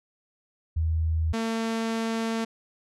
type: tone pair in turn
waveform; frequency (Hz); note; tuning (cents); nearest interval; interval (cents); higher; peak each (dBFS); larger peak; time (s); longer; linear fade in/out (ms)
sine / sawtooth; 80.4 / 226; E2 / A3; -43 / +47; octave + tritone; 1790; second; -22; neither; 0.76-1.33 / 1.33-2.45; second; 10
effects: low-pass 8000 Hz 12 dB/octave